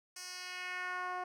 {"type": "tone with band-pass filter sweep", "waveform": "10% pulse", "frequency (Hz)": 363.3, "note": "F#4", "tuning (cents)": -32, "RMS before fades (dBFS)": -41, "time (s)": [0.16, 1.24], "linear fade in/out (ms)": 5, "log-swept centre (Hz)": [7100, 750], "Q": 1.5, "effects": []}